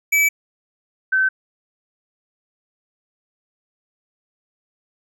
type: tone pair in turn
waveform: square / sine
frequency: 2300 / 1535.1 Hz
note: D7 / G6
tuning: -37 / -37 cents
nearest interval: perfect fifth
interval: 700 cents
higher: first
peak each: -14 dBFS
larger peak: neither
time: 0.12-0.29 / 1.12-1.29 s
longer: neither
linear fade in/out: 10 ms
effects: none